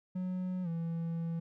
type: tone with pitch glide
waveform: triangle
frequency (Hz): 183.5 to 166.34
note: F#3 to E3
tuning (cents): -14 to +16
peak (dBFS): -31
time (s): 0.15-1.4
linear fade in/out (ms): 10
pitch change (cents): -170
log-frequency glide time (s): 0.63-0.68
effects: none